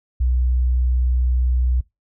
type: tone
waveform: sine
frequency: 62.3 Hz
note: B1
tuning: 16 cents sharp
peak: -14 dBFS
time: 0.2-1.81 s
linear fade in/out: 10 ms
effects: noise-tail reverb RT60 0.2 s tail -23 dB re dry + tanh soft clip ceiling -11 dBFS